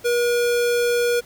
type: tone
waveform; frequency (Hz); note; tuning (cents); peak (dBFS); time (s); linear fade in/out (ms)
square; 480; B4; -49; -18; 0.04-1.21; 20
effects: pink hiss -48 dBFS RMS until 1.25 s